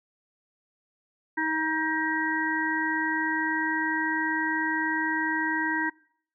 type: harmonic tone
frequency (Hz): 316.3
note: D#4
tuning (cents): +29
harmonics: 1 / 3 / 5 / 6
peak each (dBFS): -30 / -30 / -30 / -30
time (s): 1.37-5.9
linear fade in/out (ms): 10
effects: noise-tail reverb RT60 0.6 s tail -23 dB re dry